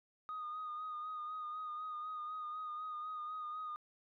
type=tone with vibrato; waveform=sine; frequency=1237 Hz; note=D#6; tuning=10 cents flat; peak=-39 dBFS; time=0.29-3.76 s; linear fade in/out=0 ms; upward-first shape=sine; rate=4 Hz; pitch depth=31 cents each way; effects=tanh soft clip ceiling -37 dBFS